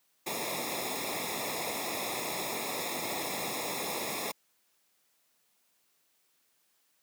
pink noise with comb filter, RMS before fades -35 dBFS, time 0.26-4.32 s, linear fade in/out 10 ms, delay 0.66 ms, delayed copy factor -0.95, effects white hiss -72 dBFS RMS until 7.02 s + high-pass 150 Hz 12 dB/octave

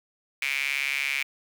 sawtooth tone with high-pass filter, 138.8 Hz, C#3, 3 cents sharp, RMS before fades -28 dBFS, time 0.42-1.23 s, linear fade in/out 2 ms, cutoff 2300 Hz, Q 8.4, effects none

